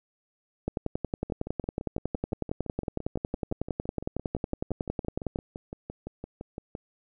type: two click trains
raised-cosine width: 2 ms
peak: -15 / -23 dBFS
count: 52 / 33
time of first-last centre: 0.68-5.359 / 1.3-6.751 s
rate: 10.9 / 5.87 Hz
effects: none